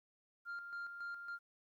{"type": "tone with tremolo", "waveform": "sine", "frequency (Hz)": 1396.9, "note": "F6", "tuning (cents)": 0, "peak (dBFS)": -39, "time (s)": [0.45, 1.39], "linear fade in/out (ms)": 50, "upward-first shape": "square", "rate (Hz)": 3.6, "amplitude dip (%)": 55, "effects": ["tanh soft clip ceiling -40 dBFS", "13-bit"]}